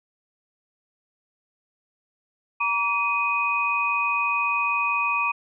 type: tone cluster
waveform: sine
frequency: 944 / 1149 / 2496 Hz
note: A#5 / D6 / D#7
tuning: +22 / -38 / +5 cents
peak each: -28 / -26 / -23 dBFS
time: 2.6-5.32 s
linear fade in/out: 10 ms
effects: none